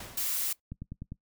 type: noise with exponential decay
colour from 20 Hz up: pink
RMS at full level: -40 dBFS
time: 0-0.6 s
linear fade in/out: 5 ms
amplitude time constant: 130 ms
type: noise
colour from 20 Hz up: blue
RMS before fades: -31 dBFS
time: 0.17-0.53 s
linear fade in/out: 5 ms
type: click train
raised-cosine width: 5 ms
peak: -26 dBFS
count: 5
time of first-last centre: 0.72-1.12 s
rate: 9.99 Hz
effects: noise-tail reverb RT60 0.1 s tail -19 dB re dry